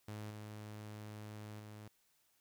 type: tone with level steps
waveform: sawtooth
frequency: 106.1 Hz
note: G#2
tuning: 38 cents sharp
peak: -40 / -43 / -46 dBFS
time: 0.08-1.88 s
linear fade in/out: 5 ms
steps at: 0.3 / 1.59 s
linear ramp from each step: 10 ms
effects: white hiss -75 dBFS RMS until 2.4 s